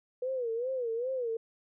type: tone with vibrato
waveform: sine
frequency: 488.1 Hz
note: B4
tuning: 20 cents flat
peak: -30 dBFS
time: 0.22-1.37 s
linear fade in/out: 5 ms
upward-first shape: sine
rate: 2.5 Hz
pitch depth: 140 cents each way
effects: none